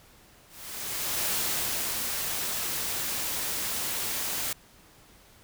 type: noise with ADSR envelope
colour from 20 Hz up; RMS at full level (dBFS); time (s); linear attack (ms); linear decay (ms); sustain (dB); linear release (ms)
white; -28; 0.48-4.53; 810; 650; -3; 4
effects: pink hiss -56 dBFS RMS until 5.43 s